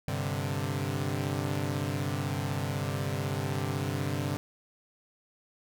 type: chord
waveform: sawtooth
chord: G suspended fourth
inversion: none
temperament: equal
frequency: 98 / 130.81 / 146.83 Hz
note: G2 / C3 / D3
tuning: 0 / 0 / 0 cents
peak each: -30 dBFS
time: 0.08-4.37 s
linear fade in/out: 0 ms
effects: none